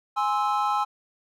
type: chord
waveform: triangle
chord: Ab augmented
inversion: none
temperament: equal with one note detuned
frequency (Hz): 830.6 / 1046.5 / 1308.6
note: Ab5 / C6 / E6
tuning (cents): 0 / 0 / -13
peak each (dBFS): -23 / -26 / -25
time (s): 0.16-0.85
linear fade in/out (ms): 20
effects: none